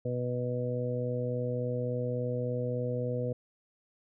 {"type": "harmonic tone", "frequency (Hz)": 123.5, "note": "B2", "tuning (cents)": 0, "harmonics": [1, 2, 3, 4, 5], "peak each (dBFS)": [-33, -38, -44, -33, -41], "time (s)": [0.05, 3.33], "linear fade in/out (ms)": 5, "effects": []}